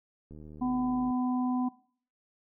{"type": "click train", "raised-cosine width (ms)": 3, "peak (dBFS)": -35, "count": 62, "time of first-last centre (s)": [0.31, 1.107], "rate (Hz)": 76.5}
{"type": "harmonic tone", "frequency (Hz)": 251.1, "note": "B3", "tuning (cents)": 29, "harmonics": [1, 3, 4], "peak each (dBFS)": [-27, -37, -39], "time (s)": [0.61, 1.69], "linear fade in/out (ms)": 10}
{"effects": ["noise-tail reverb RT60 0.5 s tail -20 dB re dry"]}